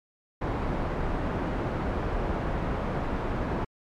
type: low-pass noise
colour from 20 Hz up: pink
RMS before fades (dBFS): -29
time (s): 0.41-3.65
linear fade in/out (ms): 10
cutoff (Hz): 1200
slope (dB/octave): 12
effects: MP3 96 kbps